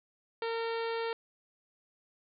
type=harmonic tone; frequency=457.6 Hz; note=A#4; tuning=32 cents flat; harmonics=1 / 2 / 3 / 4 / 5 / 6 / 7 / 8 / 9 / 10; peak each=-33 / -39 / -43 / -45 / -47 / -49 / -50 / -51 / -52 / -53 dBFS; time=0.42-1.13 s; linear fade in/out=2 ms; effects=none